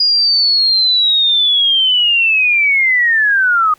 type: linear sweep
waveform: sine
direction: down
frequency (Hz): 4894 to 1223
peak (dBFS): -9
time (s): 0-3.74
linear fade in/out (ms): 5
effects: pink hiss -50 dBFS RMS until 3.78 s